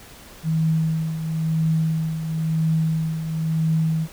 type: tone with tremolo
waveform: sine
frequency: 160 Hz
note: D#3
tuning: 49 cents sharp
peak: -16 dBFS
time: 0.43-4.08 s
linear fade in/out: 50 ms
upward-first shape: triangle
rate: 0.98 Hz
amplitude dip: 65%
effects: pink hiss -44 dBFS RMS until 4.12 s